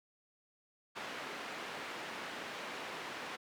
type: band-pass noise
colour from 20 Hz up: white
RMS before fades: -44 dBFS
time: 0.95-3.37 s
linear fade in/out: 20 ms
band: 210 to 2200 Hz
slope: 12 dB/octave
effects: none